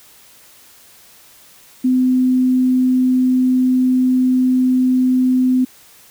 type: tone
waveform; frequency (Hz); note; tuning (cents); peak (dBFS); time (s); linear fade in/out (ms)
sine; 255.1; C4; -44; -11; 1.84-5.65; 10
effects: white hiss -46 dBFS RMS until 6.1 s